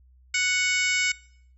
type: harmonic tone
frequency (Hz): 740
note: F#5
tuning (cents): 0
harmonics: 2 / 3 / 4 / 5 / 6 / 7 / 8 / 9 / 10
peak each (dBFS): -31 / -24 / -32 / -38 / -37 / -33 / -38 / -38 / -30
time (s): 0.34-1.12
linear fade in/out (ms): 5
effects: noise-tail reverb RT60 0.7 s tail -24 dB re dry + added 63 Hz sine -53 dBFS peak until 1.57 s